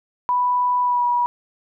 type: tone with pitch glide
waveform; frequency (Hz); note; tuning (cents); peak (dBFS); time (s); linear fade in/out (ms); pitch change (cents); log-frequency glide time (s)
sine; 987.8 to 969.1; B5 to B5; 0 to -33; -16; 0.29-1.26; 0; -33; 0.82-1.05
effects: none